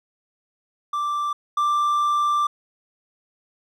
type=tone pair in turn; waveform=triangle; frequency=1174.7 / 1179.1 Hz; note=D6 / D6; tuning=0 / +7 cents; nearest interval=unison; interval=7 cents; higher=second; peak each=-20 / -16 dBFS; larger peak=second; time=0.93-1.33 / 1.57-2.47 s; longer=second; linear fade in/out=5 ms; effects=none